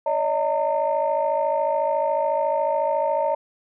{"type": "tone cluster", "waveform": "sine", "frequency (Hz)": [570, 624, 912], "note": ["C#5", "D#5", "A#5"], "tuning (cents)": [48, 5, -38], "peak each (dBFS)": -23, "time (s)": [0.06, 3.35], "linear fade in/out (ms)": 5, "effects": ["tanh soft clip ceiling -12 dBFS"]}